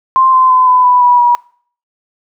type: tone with pitch steps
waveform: sine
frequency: 1048 / 1033.6 / 1019.3 / 1005.3 / 991.5 / 977.8 / 964.4 Hz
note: C6 / C6 / C6 / B5 / B5 / B5 / B5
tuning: +2 / -21 / -46 / +30 / +7 / -18 / -41 cents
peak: -5 dBFS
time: 0.16-1.35 s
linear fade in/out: 0 ms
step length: 170 ms
effects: noise-tail reverb RT60 0.5 s tail -24 dB re dry